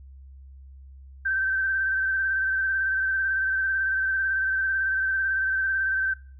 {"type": "tone with vibrato", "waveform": "sine", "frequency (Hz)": 1555, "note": "G6", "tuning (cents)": -14, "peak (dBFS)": -22, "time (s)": [1.25, 6.14], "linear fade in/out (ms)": 10, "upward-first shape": "square", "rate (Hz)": 18, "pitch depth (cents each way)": 22, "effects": ["noise-tail reverb RT60 0.4 s tail -20 dB re dry", "added 67 Hz sine -43 dBFS peak until 6.39 s"]}